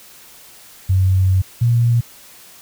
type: tone pair in turn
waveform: sine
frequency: 93.9 / 118.31 Hz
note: F#2 / A#2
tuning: +26 / +26 cents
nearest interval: major third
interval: 400 cents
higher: second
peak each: -11 dBFS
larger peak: neither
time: 0.89-1.42 / 1.61-2.01 s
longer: first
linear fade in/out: 10 ms
effects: white hiss -43 dBFS RMS until 2.61 s